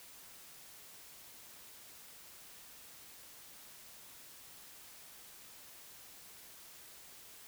silence, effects white hiss -55 dBFS RMS until 7.47 s

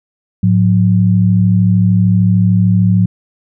sine tone pair together, 107.44 / 180.7 Hz, A2 / F#3, -41 / -41 cents, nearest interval major sixth, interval 900 cents, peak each -10 dBFS, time 0.43-3.06 s, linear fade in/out 5 ms, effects none

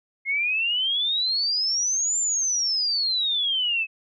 sine exponential two-way sweep, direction up then down, 2133 to 7330 to 2565 Hz, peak -21 dBFS, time 0.25-3.87 s, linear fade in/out 50 ms, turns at 2.19 s, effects none

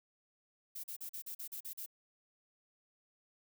violet noise bursts, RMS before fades -44 dBFS, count 9, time 0.75-1.862 s, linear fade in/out 10 ms, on 88 ms, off 40 ms, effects none

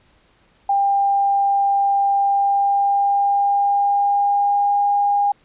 sine tone with pitch glide, 797 to 811.4 Hz, G5 to G#5, +28 to -41 cents, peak -14 dBFS, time 0.69-5.32 s, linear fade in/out 5 ms, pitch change +31 cents, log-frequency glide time 2.17-4.79 s, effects pink hiss -57 dBFS RMS until 5.44 s + resampled to 8000 Hz

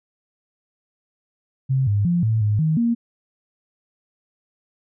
sine tone with pitch steps, 132.8 / 102.2 / 173.7 / 111 / 105 / 157.5 / 234.1 Hz, C3 / G#2 / F3 / A2 / G#2 / D#3 / A#3, +26 / -27 / -9 / +16 / +19 / +21 / +8 cents, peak -16 dBFS, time 1.69-2.95 s, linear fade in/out 20 ms, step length 180 ms, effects none

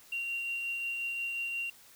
triangle tone with tremolo, 2761 Hz, F7, 20 cents flat, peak -28 dBFS, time 0.12-1.7 s, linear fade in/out 5 ms, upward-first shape triangle, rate 5.6 Hz, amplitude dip 35%, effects tanh soft clip ceiling -29 dBFS + white hiss -57 dBFS RMS until 1.95 s

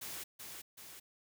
white noise with echo, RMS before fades -44 dBFS, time 0.01-0.24 s, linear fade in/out 10 ms, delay 380 ms, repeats 2, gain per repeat -4 dB, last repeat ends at 1 s, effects none

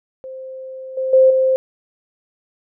sine tone with level steps, 523.3 Hz, C5, in tune, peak -29 / -18 / -7 / -12 dBFS, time 0.24-1.56 s, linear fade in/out 0 ms, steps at 0.97 / 1.13 / 1.3 s, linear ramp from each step 5 ms, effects none

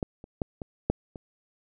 clicks, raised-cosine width 2 ms, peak -15 / -30 / -14 / -22 / -9 / -26 dBFS, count 6, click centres 0.028 / 0.241 / 0.418 / 0.618 / 0.9 / 1.158 s, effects none

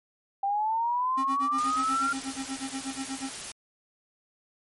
sine linear sweep, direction up, 784 to 1396.9 Hz, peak -24 dBFS, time 0.43-2.13 s, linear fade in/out 5 ms
square tone with tremolo, 268 Hz, C4, 42 cents sharp, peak -31 dBFS, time 1.17-3.32 s, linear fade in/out 10 ms, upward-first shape sine, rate 8.3 Hz, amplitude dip 100%
white noise, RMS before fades -38 dBFS, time 1.58-3.52 s, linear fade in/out 5 ms
effects MP3 48 kbps

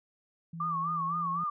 sine tone with pitch glide, 165.8 to 170.76 Hz, E3 to F3, +10 to -39 cents, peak -38 dBFS, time 0.53-1.44 s, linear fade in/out 5 ms, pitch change +51 cents, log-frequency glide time 1.01-1.25 s
sine tone with vibrato, 1155 Hz, D6, 29 cents flat, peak -29 dBFS, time 0.6-1.5 s, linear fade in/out 5 ms, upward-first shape sine, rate 3.9 Hz, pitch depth 110 cents each way
effects none

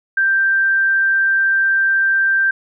sine tone, 1573 Hz, G6, 6 cents sharp, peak -12 dBFS, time 0.17-2.51 s, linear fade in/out 5 ms, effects none

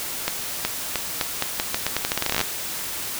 accelerating click train, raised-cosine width 0.2 ms, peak -4 dBFS, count 22, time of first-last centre 0.28-2.413 s, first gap 370 ms, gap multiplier 0.83, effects white hiss -30 dBFS RMS until 3.19 s

